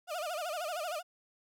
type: tone with vibrato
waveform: 35% pulse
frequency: 659.3 Hz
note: E5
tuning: in tune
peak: -33 dBFS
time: 0.07-1.03 s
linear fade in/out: 50 ms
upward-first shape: sine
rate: 13 Hz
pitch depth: 180 cents each way
effects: none